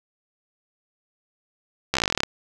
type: slowing click train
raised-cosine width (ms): 0.2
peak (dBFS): -3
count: 15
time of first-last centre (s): 1.94-2.234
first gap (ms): 14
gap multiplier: 1.06
effects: none